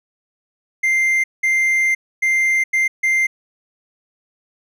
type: tone bursts at uneven times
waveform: triangle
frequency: 2093 Hz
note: C7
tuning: in tune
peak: -12 dBFS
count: 5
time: 0.83-1.24 / 1.43-1.95 / 2.22-2.64 / 2.73-2.88 / 3.03-3.27 s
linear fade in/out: 10 ms
effects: none